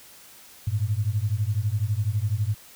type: beating tone pair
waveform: sine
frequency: 99.4 / 111.4 Hz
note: G2 / A2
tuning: +25 / +22 cents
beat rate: 12 Hz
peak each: -25 dBFS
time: 0.67-2.55 s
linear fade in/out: 5 ms
effects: white hiss -49 dBFS RMS until 2.75 s